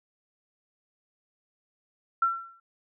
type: tone with exponential decay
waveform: sine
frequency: 1354 Hz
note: E6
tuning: 46 cents sharp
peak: -18 dBFS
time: 2.22-2.6 s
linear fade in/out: 5 ms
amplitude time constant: 81 ms
effects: none